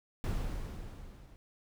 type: noise with level ramp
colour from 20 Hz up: brown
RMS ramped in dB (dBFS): -32 to -54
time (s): 0.24-1.36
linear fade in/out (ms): 0
effects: none